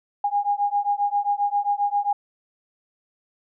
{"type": "beating tone pair", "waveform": "sine", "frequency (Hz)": [812, 819.5], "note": ["G#5", "G#5"], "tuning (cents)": [-39, -23], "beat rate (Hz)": 7.5, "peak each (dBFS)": [-23, -23], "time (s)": [0.24, 2.13], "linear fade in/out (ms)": 5, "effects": []}